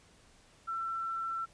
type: tone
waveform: sine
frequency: 1343 Hz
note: E6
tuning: 32 cents sharp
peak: -33 dBFS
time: 0.67-1.46 s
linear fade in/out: 20 ms
effects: pink hiss -62 dBFS RMS until 1.53 s + resampled to 22050 Hz